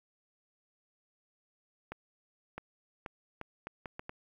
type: accelerating click train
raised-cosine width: 0.5 ms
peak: -25 dBFS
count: 8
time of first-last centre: 1.92-4.094 s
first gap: 660 ms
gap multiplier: 0.73
effects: 10-bit